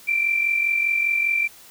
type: tone pair together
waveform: sine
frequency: 2349 / 2394 Hz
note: D7 / D7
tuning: 0 / +33 cents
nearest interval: unison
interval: 33 cents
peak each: -19 / -26 dBFS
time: 0.07-1.48 s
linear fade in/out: 20 ms
effects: white hiss -47 dBFS RMS until 1.7 s